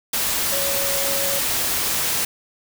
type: tone in noise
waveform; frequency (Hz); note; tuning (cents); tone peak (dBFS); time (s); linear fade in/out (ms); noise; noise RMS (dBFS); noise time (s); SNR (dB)
sine; 554.4; C#5; 0; -27; 0.52-1.39; 5; white; -22; 0.13-2.25; -8
effects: none